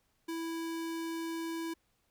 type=tone; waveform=square; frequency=329.6 Hz; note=E4; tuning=in tune; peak=-36 dBFS; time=0.28-1.74 s; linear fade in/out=10 ms; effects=pink hiss -75 dBFS RMS until 2.1 s